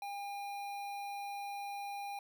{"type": "tone with notch filter", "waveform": "square", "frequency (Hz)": 806, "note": "G5", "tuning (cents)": 48, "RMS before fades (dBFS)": -42, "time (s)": [0.02, 2.19], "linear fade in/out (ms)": 2, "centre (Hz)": 7000, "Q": 1.3, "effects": []}